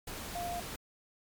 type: tone in noise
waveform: sine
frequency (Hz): 698.5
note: F5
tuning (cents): 0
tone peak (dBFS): -35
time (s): 0.35-0.6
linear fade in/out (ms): 5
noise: pink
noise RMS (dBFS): -42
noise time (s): 0.07-0.76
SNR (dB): +4
effects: MP3 96 kbps